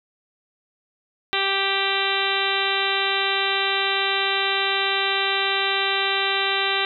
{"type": "harmonic tone with a mistuned harmonic", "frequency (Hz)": 391.6, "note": "G4", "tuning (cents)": -2, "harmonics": [1, 2, 3, 4, 5, 6, 7, 8, 9, 10], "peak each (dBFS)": [-29, -29, -29, -29, -29, -29, -29, -29, -29, -29], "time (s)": [1.33, 6.85], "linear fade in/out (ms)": 0, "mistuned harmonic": 9, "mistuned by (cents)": 23, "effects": []}